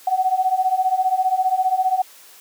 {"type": "beating tone pair", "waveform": "sine", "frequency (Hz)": [740, 755], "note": ["F#5", "F#5"], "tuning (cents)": [0, 35], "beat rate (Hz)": 15, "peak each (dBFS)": [-20, -18], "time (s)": [0.07, 2.02], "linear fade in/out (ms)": 5, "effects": ["white hiss -46 dBFS RMS until 2.4 s", "high-pass 400 Hz 12 dB/octave"]}